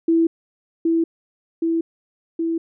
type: tone with echo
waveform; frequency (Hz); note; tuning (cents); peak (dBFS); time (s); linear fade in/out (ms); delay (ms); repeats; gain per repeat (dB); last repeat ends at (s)
sine; 330; E4; +2; -13; 0.08-0.27; 5; 770; 3; -2; 2.58
effects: none